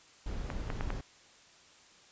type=noise; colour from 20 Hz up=brown; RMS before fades=-37 dBFS; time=0.26-1.01 s; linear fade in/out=5 ms
type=clicks; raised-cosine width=0.5 ms; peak=-21 dBFS; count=4; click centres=0.502 / 0.702 / 0.809 / 0.904 s
effects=white hiss -59 dBFS RMS until 2.11 s + resampled to 16000 Hz